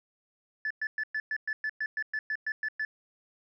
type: tone bursts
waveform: sine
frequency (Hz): 1737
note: A6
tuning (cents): -23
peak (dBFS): -27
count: 14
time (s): 0.65-2.85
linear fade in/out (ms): 2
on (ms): 55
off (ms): 110
effects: tanh soft clip ceiling -26 dBFS